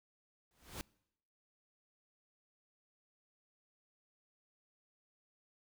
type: noise with exponential growth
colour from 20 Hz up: pink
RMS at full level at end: -41 dBFS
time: 0.51-0.81 s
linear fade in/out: 0 ms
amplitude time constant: 65 ms
effects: noise-tail reverb RT60 0.8 s tail -25 dB re dry